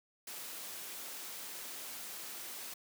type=noise; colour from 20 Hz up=white; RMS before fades=-45 dBFS; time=0.27-2.74 s; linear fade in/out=5 ms; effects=high-pass 200 Hz 12 dB/octave